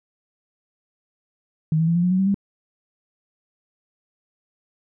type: tone with pitch steps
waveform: sine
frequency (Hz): 157.2 / 162.56 / 168.09 / 173.82 / 179.74 / 185.87 / 192.2 / 198.75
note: D#3 / E3 / E3 / F3 / F#3 / F#3 / G3 / G3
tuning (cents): +18 / -24 / +34 / -8 / -50 / +8 / -34 / +24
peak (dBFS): -16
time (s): 1.72-2.344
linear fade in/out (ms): 2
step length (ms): 78
effects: none